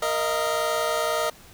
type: chord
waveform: 25% pulse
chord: Bb suspended fourth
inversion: none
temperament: equal with one note detuned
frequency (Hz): 466.2 / 622.3 / 684.1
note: Bb4 / Eb5 / F5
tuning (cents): 0 / 0 / -36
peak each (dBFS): -25 / -21 / -27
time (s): 0.02-1.3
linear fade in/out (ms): 5
effects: pink hiss -49 dBFS RMS until 1.53 s

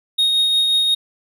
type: tone with tremolo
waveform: triangle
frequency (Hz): 3729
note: A#7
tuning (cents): 0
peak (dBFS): -11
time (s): 0.18-0.95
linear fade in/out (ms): 10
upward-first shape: triangle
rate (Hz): 5.6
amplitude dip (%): 30
effects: none

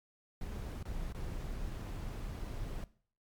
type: noise with dropouts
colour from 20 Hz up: brown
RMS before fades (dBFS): -40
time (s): 0.41-2.84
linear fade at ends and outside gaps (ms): 2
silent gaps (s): 0.828-0.853 / 1.125-1.146
effects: noise-tail reverb RT60 0.5 s tail -19 dB re dry + MP3 96 kbps

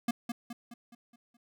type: tone with echo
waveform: square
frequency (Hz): 236.6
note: A#3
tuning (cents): +26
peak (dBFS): -27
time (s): 0.08-0.11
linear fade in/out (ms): 5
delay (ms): 210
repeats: 6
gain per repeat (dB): -6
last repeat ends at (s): 1.37
effects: none

